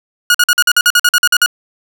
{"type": "tone bursts", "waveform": "sawtooth", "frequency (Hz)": 1444, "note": "F#6", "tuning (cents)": -43, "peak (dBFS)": -3, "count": 13, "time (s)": [0.3, 1.461], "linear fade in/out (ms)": 2, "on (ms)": 45, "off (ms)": 48, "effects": []}